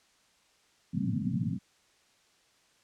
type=band-pass noise; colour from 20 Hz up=white; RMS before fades=-31 dBFS; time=0.93-1.59 s; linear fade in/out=20 ms; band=100 to 260 Hz; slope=96 dB/octave; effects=white hiss -66 dBFS RMS until 2.83 s + low-pass 7000 Hz 12 dB/octave